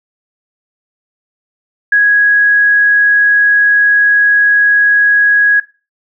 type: tone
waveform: sine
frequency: 1661.2 Hz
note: G#6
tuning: in tune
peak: -5 dBFS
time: 1.92-5.6 s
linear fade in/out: 5 ms
effects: noise-tail reverb RT60 0.3 s tail -17 dB re dry